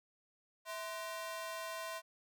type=ring-modulated tone; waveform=sawtooth; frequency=846 Hz; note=G#5; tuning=32 cents sharp; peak=-34 dBFS; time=0.65-2.02 s; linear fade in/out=50 ms; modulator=193 Hz; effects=none